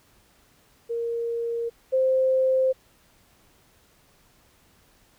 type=tone pair in turn; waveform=sine; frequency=466.2 / 522.4 Hz; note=A#4 / C5; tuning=0 / -3 cents; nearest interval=major second; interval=197 cents; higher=second; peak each=-25 / -18 dBFS; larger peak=second; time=0.89-1.7 / 1.92-2.73 s; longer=neither; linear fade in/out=20 ms; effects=pink hiss -60 dBFS RMS until 5.18 s